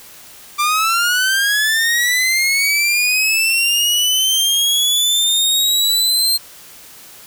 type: linear sweep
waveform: sawtooth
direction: up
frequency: 1174.7 to 4186 Hz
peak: -10 dBFS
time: 0.58-6.38 s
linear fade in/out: 20 ms
effects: white hiss -40 dBFS RMS until 7.26 s